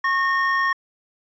triangle tone pair together, 1093 / 1838.2 Hz, C#6 / A#6, -25 / -25 cents, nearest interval major sixth, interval 900 cents, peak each -19 dBFS, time 0.04-0.73 s, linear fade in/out 5 ms, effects resampled to 16000 Hz

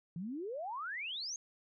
sine exponential sweep, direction up, 160 to 6645 Hz, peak -38 dBFS, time 0.16-1.36 s, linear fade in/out 2 ms, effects none

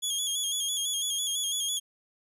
20% pulse tone with vibrato, 3322 Hz, G#7, in tune, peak -22 dBFS, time 0.02-1.8 s, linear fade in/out 20 ms, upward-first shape square, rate 6 Hz, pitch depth 42 cents each way, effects none

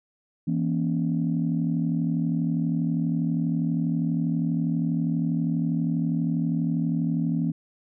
sine chord, A# diminished, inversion second, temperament equal with one note detuned, 164.81 / 237.2 / 277.2 Hz, E3 / A#3 / C#4, 0 / +30 / 0 cents, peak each -24 / -27 / -28 dBFS, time 0.47-7.52 s, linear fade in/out 10 ms, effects tanh soft clip ceiling -14 dBFS

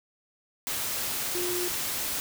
sine tone in noise, 355.4 Hz, F4, 30 cents sharp, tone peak -30 dBFS, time 1.35-1.68 s, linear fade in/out 0 ms, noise white, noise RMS -31 dBFS, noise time 0.67-2.2 s, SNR -2 dB, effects none

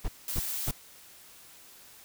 brown noise bursts, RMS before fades -29 dBFS, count 3, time 0.04-0.712 s, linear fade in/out 10 ms, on 44 ms, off 270 ms
blue noise, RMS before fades -34 dBFS, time 0.28-0.71 s, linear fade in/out 2 ms
effects white hiss -53 dBFS RMS until 2.04 s

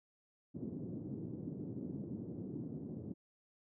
white band-pass noise, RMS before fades -44 dBFS, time 0.54-3.14 s, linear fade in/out 20 ms, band 110 to 310 Hz, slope 24 dB/octave, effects none

